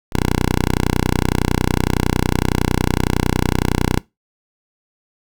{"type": "tone", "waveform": "5% pulse", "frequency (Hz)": 30.87, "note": "B0", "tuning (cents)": 0, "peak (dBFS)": -4, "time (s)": [0.12, 3.99], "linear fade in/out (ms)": 10, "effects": ["noise-tail reverb RT60 0.2 s tail -21 dB re dry"]}